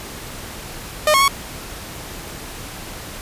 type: tone with pitch steps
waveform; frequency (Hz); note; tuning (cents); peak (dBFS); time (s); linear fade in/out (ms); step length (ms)
sawtooth; 609 / 1091 / 1110; D#5 / C#6 / C#6; -37 / -28 / +2; -8; 1.07-1.28; 2; 70
effects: pink hiss -33 dBFS RMS until 3.21 s + resampled to 32000 Hz